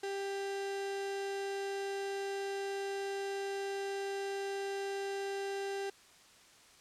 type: tone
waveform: 35% pulse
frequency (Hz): 394.8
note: G4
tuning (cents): +12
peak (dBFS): -34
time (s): 0.03-5.9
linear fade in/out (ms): 5
effects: white hiss -60 dBFS RMS until 6.8 s + low-pass 8000 Hz 12 dB/octave